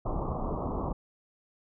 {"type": "low-pass noise", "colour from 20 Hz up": "pink", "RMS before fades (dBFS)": -32, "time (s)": [0.05, 0.93], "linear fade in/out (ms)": 10, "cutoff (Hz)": 1200, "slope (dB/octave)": 96, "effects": []}